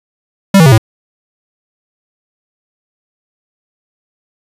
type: tone with pitch steps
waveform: square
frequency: 196 / 161.98 / 133.87 / 110.64 Hz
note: G3 / E3 / C3 / A2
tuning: 0 / -30 / +40 / +10 cents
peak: -3 dBFS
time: 0.54-0.78 s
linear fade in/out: 5 ms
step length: 60 ms
effects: resampled to 32000 Hz